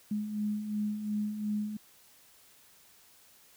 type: beating tone pair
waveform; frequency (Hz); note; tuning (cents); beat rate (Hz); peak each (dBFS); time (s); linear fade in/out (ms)
sine; 207.7 / 210.5; G#3 / G#3; 0 / +24; 2.8; -39 / -31; 0.11-1.77; 5
effects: white hiss -60 dBFS RMS until 3.56 s